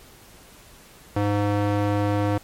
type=tone with band-pass filter; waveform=square; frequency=102.7 Hz; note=G#2; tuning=19 cents flat; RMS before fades=-22 dBFS; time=1.16-2.38 s; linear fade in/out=5 ms; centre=520 Hz; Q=0.57; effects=pink hiss -49 dBFS RMS until 2.43 s + MP3 64 kbps